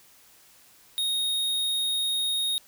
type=tone; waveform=square; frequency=3729 Hz; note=A#7; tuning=in tune; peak=-25 dBFS; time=0.98-2.58 s; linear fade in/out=0 ms; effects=white hiss -56 dBFS RMS until 2.67 s